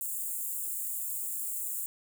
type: high-pass noise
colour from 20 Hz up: white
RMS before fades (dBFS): -35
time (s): 0.01-1.86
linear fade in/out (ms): 0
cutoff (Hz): 7100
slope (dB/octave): 96
effects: none